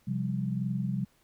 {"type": "chord", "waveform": "sine", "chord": "C suspended fourth", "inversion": "none", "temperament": "just", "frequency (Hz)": [130.81, 174.42, 196.22], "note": ["C3", "F3", "G3"], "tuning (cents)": [0, -2, 2], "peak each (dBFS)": [-32, -34, -32], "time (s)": [0.07, 1.05], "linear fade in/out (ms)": 10, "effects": ["pink hiss -67 dBFS RMS until 1.23 s"]}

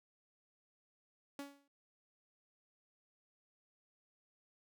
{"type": "tone with exponential decay", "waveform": "sawtooth", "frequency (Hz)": 281.4, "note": "C#4", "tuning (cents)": 26, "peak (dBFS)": -37, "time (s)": [1.39, 1.68], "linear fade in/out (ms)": 2, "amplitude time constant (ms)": 63, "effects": []}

